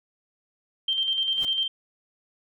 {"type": "tone with tremolo", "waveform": "sine", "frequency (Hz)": 3145, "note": "G7", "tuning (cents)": 5, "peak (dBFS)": -21, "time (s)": [0.88, 1.68], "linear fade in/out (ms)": 5, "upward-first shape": "square", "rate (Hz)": 10, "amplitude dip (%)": 40}
{"type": "noise with exponential growth", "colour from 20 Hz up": "pink", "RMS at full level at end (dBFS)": -36, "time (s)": [1.3, 1.45], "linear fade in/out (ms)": 1, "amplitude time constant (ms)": 31}
{"effects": []}